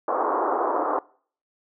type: band-pass noise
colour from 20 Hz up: white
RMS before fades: -24 dBFS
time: 0.08-0.99 s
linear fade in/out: 2 ms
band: 310 to 1200 Hz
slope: 48 dB/octave
effects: noise-tail reverb RT60 0.5 s tail -23 dB re dry